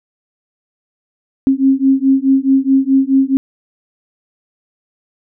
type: beating tone pair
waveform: sine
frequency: 266.4 / 271.1 Hz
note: C4 / C#4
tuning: +31 / -38 cents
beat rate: 4.7 Hz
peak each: -12 dBFS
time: 1.47-3.37 s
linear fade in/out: 0 ms
effects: none